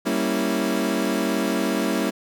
30% pulse chord, G diminished seventh, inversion none, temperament equal, 196 / 233.1 / 277.2 / 329.6 Hz, G3 / Bb3 / Db4 / Fb4, 0 / 0 / 0 / 0 cents, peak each -24 dBFS, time 0.05-2.11 s, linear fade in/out 20 ms, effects none

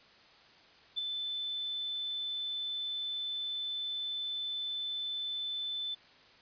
sine tone with ADSR envelope, 3520 Hz, A7, in tune, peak -29 dBFS, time 0.96-5.95 s, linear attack 24 ms, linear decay 11 ms, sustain -5 dB, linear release 12 ms, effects white hiss -59 dBFS RMS until 6.41 s + resampled to 11025 Hz

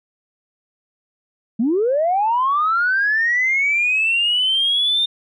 sine linear sweep, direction up, 207.7 to 3642 Hz, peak -14 dBFS, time 1.59-5.06 s, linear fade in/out 10 ms, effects tanh soft clip ceiling -10 dBFS

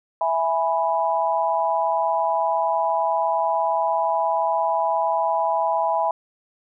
sine chord, E major, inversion none, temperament equal, 659.3 / 830.6 / 987.8 Hz, E5 / G#5 / B5, 0 / 0 / 0 cents, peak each -23 dBFS, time 0.21-6.11 s, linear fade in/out 2 ms, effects none

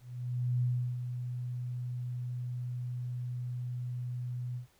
sine tone with ADSR envelope, 123.47 Hz, B2, in tune, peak -26 dBFS, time 0-4.67 s, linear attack 620 ms, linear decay 350 ms, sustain -8 dB, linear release 110 ms, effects pink hiss -67 dBFS RMS until 4.79 s

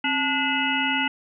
harmonic tone with a mistuned harmonic, 290.4 Hz, D4, 19 cents flat, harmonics 1 / 3 / 5 / 7 / 9 / 10, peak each -28 / -28 / -28 / -28 / -28 / -28 dBFS, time 0.04-1.08 s, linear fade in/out 5 ms, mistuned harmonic 1, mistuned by -140 cents, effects none

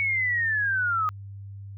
sine linear sweep, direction down, 2236 to 1235 Hz, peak -22 dBFS, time 0-1.09 s, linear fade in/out 0 ms, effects added 99 Hz sine -37 dBFS peak until 1.77 s

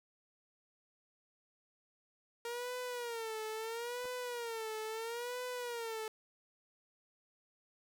sawtooth tone with vibrato, 466.2 Hz, A#4, in tune, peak -35 dBFS, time 2.45-6.08 s, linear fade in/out 2 ms, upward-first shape sine, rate 0.75 Hz, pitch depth 120 cents each way
clicks, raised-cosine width 1 ms, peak -42 / -39 dBFS, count 2, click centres 4.045 / 4.055 s
effects none

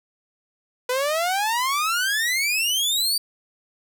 sawtooth exponential sweep, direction up, 491.1 to 4699 Hz, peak -17 dBFS, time 0.89-3.18 s, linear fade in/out 5 ms, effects none

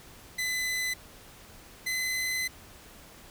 sawtooth tone pair in turn, 2013 / 2031 Hz, B6 / B6, +33 / +48 cents, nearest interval unison, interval 15 cents, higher second, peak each -25 dBFS, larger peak neither, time 0.38-0.94 / 1.86-2.48 s, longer second, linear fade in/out 10 ms, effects pink hiss -51 dBFS RMS until 3.3 s

